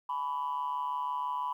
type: tone with amplitude modulation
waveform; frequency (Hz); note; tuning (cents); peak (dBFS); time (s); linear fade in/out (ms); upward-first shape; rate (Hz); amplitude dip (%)
sine; 993; B5; +9; -26; 0.09-1.53; 5; sine; 146; 80
effects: tanh soft clip ceiling -25 dBFS + 11-bit